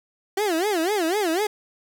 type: tone with vibrato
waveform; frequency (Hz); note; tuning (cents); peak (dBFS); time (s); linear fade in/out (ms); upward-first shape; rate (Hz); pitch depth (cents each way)
30% pulse; 370; F#4; 0; -18; 0.37-1.47; 5; sine; 4; 260
effects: none